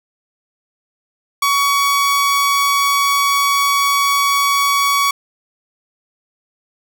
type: tone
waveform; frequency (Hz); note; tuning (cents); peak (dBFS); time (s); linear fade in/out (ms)
sawtooth; 1126; C#6; +27; -9; 1.42-5.11; 5
effects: none